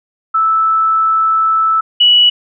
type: tone pair in turn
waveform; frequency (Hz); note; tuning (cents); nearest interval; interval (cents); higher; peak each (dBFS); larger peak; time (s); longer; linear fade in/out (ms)
sine; 1314 / 2940; E6 / F#7; -6 / -12; octave + major second; 1394; second; -9 / -5; second; 0.34-1.81 / 2-2.3; first; 10
effects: none